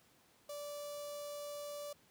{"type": "tone with notch filter", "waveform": "sawtooth", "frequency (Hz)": 582, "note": "D5", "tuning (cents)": -16, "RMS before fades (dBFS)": -45, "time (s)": [0.49, 1.93], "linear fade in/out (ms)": 5, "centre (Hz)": 1900, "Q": 0.6, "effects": ["pink hiss -68 dBFS RMS until 2.1 s", "high-pass 100 Hz 12 dB/octave"]}